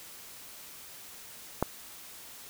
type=click; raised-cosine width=1 ms; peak=-11 dBFS; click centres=1.626 s; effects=white hiss -48 dBFS RMS until 2.49 s